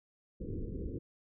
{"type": "low-pass noise", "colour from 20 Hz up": "pink", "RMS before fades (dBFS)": -39, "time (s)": [0.4, 0.99], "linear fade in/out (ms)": 10, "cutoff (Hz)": 500, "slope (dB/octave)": 96, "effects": []}